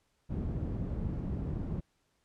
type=low-pass noise; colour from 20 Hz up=white; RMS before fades=-35 dBFS; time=0.29-1.81 s; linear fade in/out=20 ms; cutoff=160 Hz; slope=12 dB/octave; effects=pink hiss -75 dBFS RMS until 2.24 s + low-pass 10000 Hz 12 dB/octave